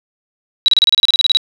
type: tone bursts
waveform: sine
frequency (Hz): 3885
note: B7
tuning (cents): -29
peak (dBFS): -7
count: 14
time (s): 0.66-1.371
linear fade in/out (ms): 0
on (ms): 22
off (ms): 31
effects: none